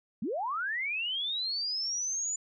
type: linear sweep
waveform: sine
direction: up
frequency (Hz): 174.61 to 7040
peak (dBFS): -30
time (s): 0.22-2.36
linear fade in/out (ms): 5
effects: none